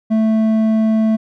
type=tone with hard clipping; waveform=sine; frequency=220 Hz; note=A3; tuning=in tune; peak=-13 dBFS; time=0.1-1.17 s; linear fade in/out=20 ms; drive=6 dB; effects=none